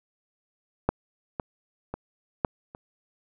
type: clicks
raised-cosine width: 1 ms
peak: -7 / -15 / -18 / -8 / -27 dBFS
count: 5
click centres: 0.89 / 1.398 / 1.94 / 2.448 / 2.749 s
effects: none